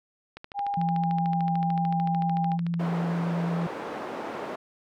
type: click train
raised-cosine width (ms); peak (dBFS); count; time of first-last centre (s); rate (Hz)
0.3; -24; 33; 0.37-2.74; 13.5
type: tone with pitch glide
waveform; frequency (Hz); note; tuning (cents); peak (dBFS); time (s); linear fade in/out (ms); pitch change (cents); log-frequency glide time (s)
sine; 807 to 801; G#5 to G5; -50 to +37; -26; 0.54-2.58; 50; -13; 1.14-1.39
type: tone with vibrato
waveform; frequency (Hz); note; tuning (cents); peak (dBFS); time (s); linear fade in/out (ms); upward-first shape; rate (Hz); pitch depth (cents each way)
sine; 170; F3; -46; -25; 0.77-3.67; 5; sine; 8.9; 10
type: band-pass noise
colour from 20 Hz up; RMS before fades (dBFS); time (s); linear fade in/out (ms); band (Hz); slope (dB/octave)
white; -35; 2.79-4.56; 10; 250 to 810; 12
effects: none